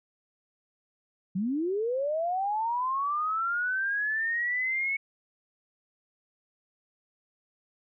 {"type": "linear sweep", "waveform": "sine", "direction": "up", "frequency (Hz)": [174.61, 2217], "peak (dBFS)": -26, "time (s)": [1.35, 4.97], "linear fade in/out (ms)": 10, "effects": []}